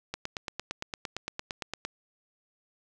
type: click train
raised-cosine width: 0.2 ms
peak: -16 dBFS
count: 16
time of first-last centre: 0.14-1.85 s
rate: 8.77 Hz
effects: none